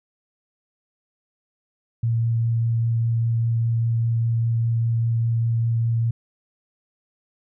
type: tone with vibrato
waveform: sine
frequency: 115.4 Hz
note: A#2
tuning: 17 cents flat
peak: -18 dBFS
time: 2.03-6.11 s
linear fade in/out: 5 ms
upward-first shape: triangle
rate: 5 Hz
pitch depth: 10 cents each way
effects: none